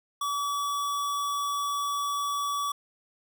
square tone, 1143 Hz, D6, 47 cents flat, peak -28 dBFS, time 0.21-2.72 s, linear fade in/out 5 ms, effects none

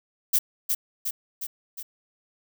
violet noise with echo, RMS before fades -20 dBFS, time 0.33-0.39 s, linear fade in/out 10 ms, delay 360 ms, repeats 4, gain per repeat -4 dB, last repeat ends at 1.83 s, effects none

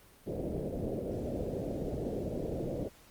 white low-pass noise, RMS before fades -36 dBFS, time 0.26-2.89 s, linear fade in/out 20 ms, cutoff 600 Hz, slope 48 dB/octave, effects pink hiss -59 dBFS RMS until 3.1 s + Opus 32 kbps

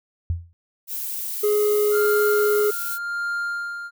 sine tone with exponential decay, 85.1 Hz, F2, 44 cents flat, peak -17 dBFS, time 0.3-0.53 s, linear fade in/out 0 ms, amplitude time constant 49 ms
violet noise, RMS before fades -29 dBFS, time 0.87-2.99 s, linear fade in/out 50 ms
triangle tone, 418.7 Hz, G#4, 14 cents sharp, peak -15 dBFS, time 1.43-2.71 s, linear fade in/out 10 ms
triangle tone with tremolo, 1400 Hz, F6, 4 cents sharp, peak -21 dBFS, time 1.91-3.91 s, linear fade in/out 50 ms, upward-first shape sine, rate 0.88 Hz, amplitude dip 60%
effects none

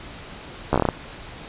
slowing click train, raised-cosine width 1 ms, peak -4 dBFS, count 8, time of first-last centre 0.73-0.888 s, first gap 13 ms, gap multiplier 1.18, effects pink hiss -39 dBFS RMS until 1.48 s + resampled to 8000 Hz

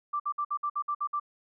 sine tone bursts, 1174.7 Hz, D6, in tune, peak -27 dBFS, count 9, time 0.13-1.199 s, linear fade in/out 10 ms, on 69 ms, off 56 ms, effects none

